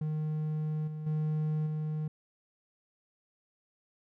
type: tone with level steps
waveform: triangle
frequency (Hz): 154.1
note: D#3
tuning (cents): -16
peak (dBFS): -28 / -34 / -26 / -29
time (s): 0.01-2.08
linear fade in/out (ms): 5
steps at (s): 0.87 / 1.06 / 1.66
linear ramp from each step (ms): 10
effects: none